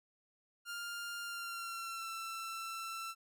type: tone with pitch glide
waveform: sawtooth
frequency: 1402 to 1338.7 Hz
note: F6 to E6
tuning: +6 to +26 cents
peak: -37 dBFS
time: 0.65-3.15 s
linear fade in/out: 50 ms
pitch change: -80 cents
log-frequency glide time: 1.22-2.1 s
effects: none